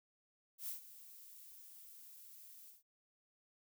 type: noise with ADSR envelope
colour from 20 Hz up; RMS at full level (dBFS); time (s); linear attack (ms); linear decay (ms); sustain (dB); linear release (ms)
violet; -42; 0.58-2.83; 100; 120; -15; 160
effects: none